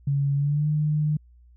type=tone with pitch glide; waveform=sine; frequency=140.3 to 151.24 Hz; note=C#3 to D#3; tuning=+21 to -49 cents; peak=-20 dBFS; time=0.07-1.17 s; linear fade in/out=5 ms; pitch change=+130 cents; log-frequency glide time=0.35-0.68 s; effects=added 60 Hz sine -50 dBFS peak until 1.56 s